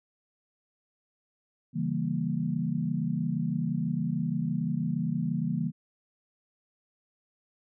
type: chord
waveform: sine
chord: C# diminished seventh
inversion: none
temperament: equal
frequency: 138.59 / 164.81 / 196 / 233.1 Hz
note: C#3 / E3 / G3 / Bb3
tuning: 0 / 0 / 0 / 0 cents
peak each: -34 / -30 / -34 / -32 dBFS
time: 1.73-5.72 s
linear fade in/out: 50 ms
effects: none